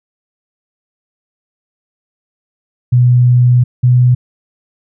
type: tone pair in turn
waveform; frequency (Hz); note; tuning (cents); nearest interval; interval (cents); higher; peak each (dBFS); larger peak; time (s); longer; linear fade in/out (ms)
sine; 123.47 / 124.4; B2 / B2; 0 / +13; unison; 13; second; -5; neither; 2.92-3.64 / 3.83-4.15; first; 10
effects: none